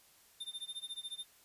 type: tone with tremolo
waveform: square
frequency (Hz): 3608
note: A7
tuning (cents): +43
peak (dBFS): -39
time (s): 0.4-1.25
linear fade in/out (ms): 10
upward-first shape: sine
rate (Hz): 14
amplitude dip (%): 95
effects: white hiss -64 dBFS RMS until 1.44 s + resampled to 32000 Hz